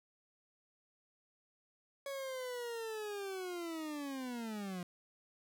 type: linear sweep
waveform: 40% pulse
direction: down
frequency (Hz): 559 to 173.7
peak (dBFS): -39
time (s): 2.06-4.83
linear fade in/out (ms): 2
effects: none